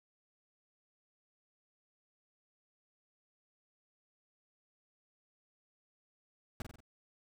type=noise with echo; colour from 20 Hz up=brown; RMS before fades=-37 dBFS; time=6.6-6.62 s; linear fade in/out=2 ms; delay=46 ms; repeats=4; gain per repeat=-5 dB; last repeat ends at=6.804 s; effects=none